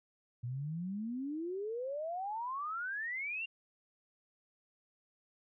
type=exponential sweep; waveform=sine; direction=up; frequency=116.7 to 2814 Hz; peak=-36 dBFS; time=0.43-3.46 s; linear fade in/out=10 ms; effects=none